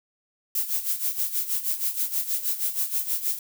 violet noise with tremolo, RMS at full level -24 dBFS, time 0.55-3.39 s, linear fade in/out 2 ms, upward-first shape sine, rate 6.3 Hz, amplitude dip 75%, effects none

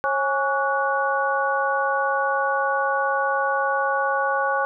sine tone cluster, 545 / 830 / 1126 / 1469 Hz, C#5 / G#5 / C#6 / F#6, -29 / -1 / +27 / -13 cents, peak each -25 dBFS, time 0.04-4.65 s, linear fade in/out 0 ms, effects none

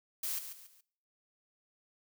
blue noise with echo, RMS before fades -36 dBFS, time 0.23-0.39 s, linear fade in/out 5 ms, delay 140 ms, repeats 3, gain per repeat -9 dB, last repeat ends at 0.81 s, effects noise-tail reverb RT60 0.6 s tail -22 dB re dry

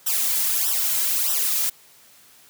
blue noise with flanger, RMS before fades -22 dBFS, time 0.06-1.7 s, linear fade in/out 10 ms, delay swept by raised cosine 0.44 to 2.74 ms, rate 1.6 Hz, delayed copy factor -1, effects white hiss -52 dBFS RMS until 2.49 s + high-pass 80 Hz 12 dB/octave

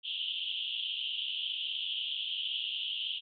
pink band-pass noise, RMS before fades -36 dBFS, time 0.03-3.21 s, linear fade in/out 50 ms, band 2900 to 3400 Hz, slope 96 dB/octave, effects none

